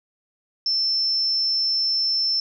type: tone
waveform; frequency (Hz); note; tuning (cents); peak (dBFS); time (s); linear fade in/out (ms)
sine; 5330; E8; +18; -19; 0.66-2.4; 2
effects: none